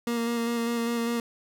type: tone with vibrato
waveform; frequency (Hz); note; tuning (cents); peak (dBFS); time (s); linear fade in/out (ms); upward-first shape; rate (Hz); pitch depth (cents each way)
30% pulse; 234; A#3; +7; -23; 0.07-1.2; 2; square; 5; 15
effects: none